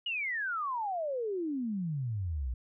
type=exponential sweep; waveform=sine; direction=down; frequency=2940 to 57.5 Hz; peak=-31 dBFS; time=0.06-2.54 s; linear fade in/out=5 ms; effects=none